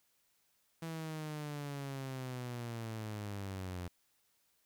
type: linear sweep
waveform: sawtooth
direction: down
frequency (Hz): 164.81 to 87.31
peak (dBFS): -36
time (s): 0.82-3.88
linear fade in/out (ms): 5
effects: white hiss -75 dBFS RMS until 4.65 s